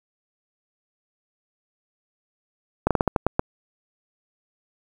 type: slowing click train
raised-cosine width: 1 ms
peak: -4 dBFS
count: 8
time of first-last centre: 2.87-3.394 s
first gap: 37 ms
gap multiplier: 1.23
effects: 7-bit